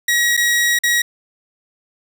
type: tone with dropouts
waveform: sawtooth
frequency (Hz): 1906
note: A#6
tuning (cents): +38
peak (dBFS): -10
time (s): 0.08-1.02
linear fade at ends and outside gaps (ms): 5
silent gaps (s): 0.368-0.374 / 0.789-0.835
effects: none